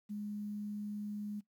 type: tone with quantisation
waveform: sine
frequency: 207.7 Hz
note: G#3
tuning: in tune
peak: -38 dBFS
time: 0.09-1.41 s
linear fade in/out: 20 ms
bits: 11
effects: noise-tail reverb RT60 0.1 s tail -17 dB re dry